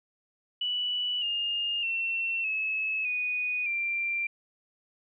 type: tone with pitch steps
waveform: sine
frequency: 2957 / 2828 / 2705 / 2588 / 2475 / 2367 Hz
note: F#7 / F7 / E7 / E7 / D#7 / D7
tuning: -2 / +21 / +44 / -32 / -10 / +13 cents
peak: -27 dBFS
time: 0.61-4.27 s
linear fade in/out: 5 ms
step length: 610 ms
effects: none